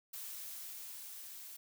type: noise with level ramp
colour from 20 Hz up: blue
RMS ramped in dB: -45 to -50 dBFS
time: 0.13-1.57 s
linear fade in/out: 10 ms
effects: none